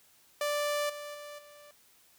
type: tone with level steps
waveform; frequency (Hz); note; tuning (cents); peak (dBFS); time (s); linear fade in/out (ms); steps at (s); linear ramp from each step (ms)
sawtooth; 587.3; D5; 0; -25 / -36 / -39 / -48; 0.41-1.71; 2; 0.89 / 1.14 / 1.38; 10
effects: white hiss -63 dBFS RMS until 2.18 s